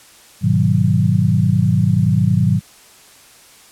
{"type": "chord", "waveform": "sine", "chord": "G# minor seventh", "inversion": "none", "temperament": "equal with one note detuned", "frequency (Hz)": [103.17, 123.47, 155.56, 185], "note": ["G#2", "B2", "D#3", "F#3"], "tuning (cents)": [-11, 0, 0, 0], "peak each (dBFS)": -17, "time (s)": [0.41, 2.61], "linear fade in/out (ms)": 50, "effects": ["white hiss -45 dBFS RMS until 3.71 s", "low-pass 11000 Hz 12 dB/octave"]}